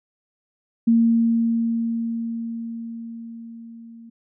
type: tone with level ramp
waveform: sine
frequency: 230 Hz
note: A#3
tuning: 23 cents flat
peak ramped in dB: -12 to -40 dBFS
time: 0.87-4.1 s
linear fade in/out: 10 ms
effects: none